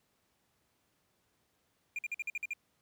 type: tone bursts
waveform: triangle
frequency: 2405 Hz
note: D7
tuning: 41 cents sharp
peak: -32 dBFS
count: 8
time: 1.96-2.534 s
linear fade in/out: 2 ms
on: 28 ms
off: 50 ms
effects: pink hiss -75 dBFS RMS until 2.81 s + high-pass 80 Hz 12 dB/octave